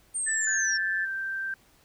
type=linear sweep; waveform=sine; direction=down; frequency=8870 to 5350 Hz; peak=-27 dBFS; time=0.14-0.78 s; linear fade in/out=20 ms
type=tone with pitch glide; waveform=sine; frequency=1771 to 1748.6 Hz; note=A6 to A6; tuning=+11 to -11 cents; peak=-27 dBFS; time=0.26-1.06 s; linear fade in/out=20 ms; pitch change=-22 cents; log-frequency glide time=0.36-0.48 s
type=tone; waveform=sine; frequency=1568 Hz; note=G6; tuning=in tune; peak=-29 dBFS; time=0.47-1.54 s; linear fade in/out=2 ms
effects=pink hiss -61 dBFS RMS until 1.84 s